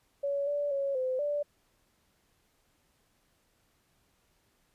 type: tone with pitch steps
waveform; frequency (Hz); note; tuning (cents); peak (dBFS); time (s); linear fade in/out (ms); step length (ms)
sine; 563 / 579 / 554 / 514 / 584; C#5 / D5 / C#5 / C5 / D5; +27 / -25 / -1 / -31 / -10; -28; 0.23-1.43; 10; 240
effects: pink hiss -71 dBFS RMS until 4.74 s + resampled to 32000 Hz